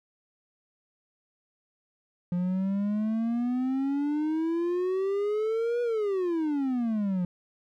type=exponential two-way sweep; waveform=triangle; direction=up then down; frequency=174.8 to 485.7 to 174.8 Hz; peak=-23 dBFS; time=2.32-7.25 s; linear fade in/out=2 ms; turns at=5.82 s; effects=none